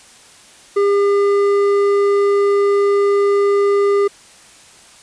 sine tone with hard clipping, 402.8 Hz, G4, 47 cents sharp, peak -13 dBFS, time 0.76-4.08 s, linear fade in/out 10 ms, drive 8 dB, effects white hiss -44 dBFS RMS until 5.02 s + resampled to 22050 Hz

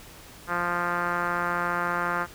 5% pulse tone with low-pass filter, 174.61 Hz, F3, in tune, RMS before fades -27 dBFS, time 0.47-2.27 s, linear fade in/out 50 ms, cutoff 1400 Hz, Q 2.7, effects pink hiss -47 dBFS RMS until 2.34 s

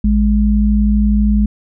sine tone pair together, 56.22 / 208 Hz, A1 / G#3, +38 / +3 cents, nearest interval octave + major seventh, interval 2265 cents, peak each -12 dBFS, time 0.04-1.46 s, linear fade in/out 5 ms, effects none

